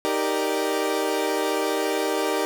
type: chord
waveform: 30% pulse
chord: Eb major seventh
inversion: none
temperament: equal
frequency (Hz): 311.1 / 392 / 466.2 / 587.3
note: Eb4 / G4 / Bb4 / D5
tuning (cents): 0 / 0 / 0 / 0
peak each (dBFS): -26 / -24 / -25 / -27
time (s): 0.05-2.45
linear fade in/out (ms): 0
effects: none